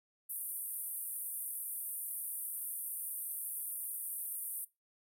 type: band-pass noise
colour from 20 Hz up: white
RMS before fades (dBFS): -41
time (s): 0.29-4.65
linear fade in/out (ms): 10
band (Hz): 8900 to 15000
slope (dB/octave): 96
effects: noise-tail reverb RT60 0.2 s tail -19 dB re dry